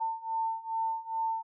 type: beating tone pair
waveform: sine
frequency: 897 / 899.4 Hz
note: A5 / A5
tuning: +33 / +38 cents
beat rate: 2.4 Hz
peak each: -34 / -32 dBFS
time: 0-1.43 s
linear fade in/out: 20 ms
effects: none

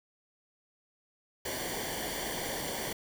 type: noise with comb filter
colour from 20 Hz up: pink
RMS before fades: -36 dBFS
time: 1.45-2.93 s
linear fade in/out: 5 ms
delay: 0.77 ms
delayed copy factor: -0.75
effects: none

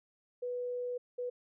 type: tone bursts at uneven times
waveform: sine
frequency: 492.2 Hz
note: B4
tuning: 6 cents flat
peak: -34 dBFS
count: 2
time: 0.42-0.98 / 1.18-1.3 s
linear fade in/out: 10 ms
effects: none

